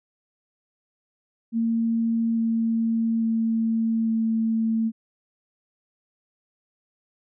sine tone with pitch steps, 228.5 / 227.1 / 225.6 / 224.2 Hz, A#3 / A#3 / A3 / A3, -34 / -45 / +44 / +33 cents, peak -20 dBFS, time 1.52-4.92 s, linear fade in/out 50 ms, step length 850 ms, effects none

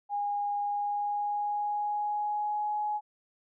sine tone with pitch glide, 818 to 840 Hz, G#5 to G#5, -26 to +19 cents, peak -28 dBFS, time 0.09-3.01 s, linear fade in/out 50 ms, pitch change +45 cents, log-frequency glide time 0.59-2.78 s, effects none

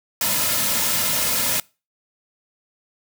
white noise with comb filter, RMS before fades -21 dBFS, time 0.21-1.6 s, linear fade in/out 2 ms, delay 2.6 ms, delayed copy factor -0.65, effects noise-tail reverb RT60 0.3 s tail -24 dB re dry

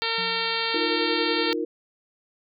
harmonic tone, 455.6 Hz, A#4, 40 cents flat, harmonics 1 / 2 / 3 / 4 / 5 / 6 / 7 / 8 / 9 / 10, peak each -33 / -33 / -33 / -33 / -33 / -33 / -33 / -33 / -33 / -33 dBFS, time 0.02-1.53 s, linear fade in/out 0 ms
sine tone with exponential decay, 179.8 Hz, F#3, 49 cents flat, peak -36 dBFS, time 0.18-1.1 s, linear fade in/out 2 ms, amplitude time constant 200 ms
sine chord, Eb suspended second, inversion none, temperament equal, 311.1 / 349.2 / 466.2 Hz, Eb4 / F4 / Bb4, 0 / 0 / 0 cents, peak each -29 dBFS, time 0.74-1.65 s, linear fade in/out 5 ms
effects none

